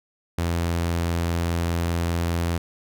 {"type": "tone", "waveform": "sawtooth", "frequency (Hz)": 84.9, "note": "F2", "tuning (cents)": -48, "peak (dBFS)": -18, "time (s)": [0.38, 2.58], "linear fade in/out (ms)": 5, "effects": []}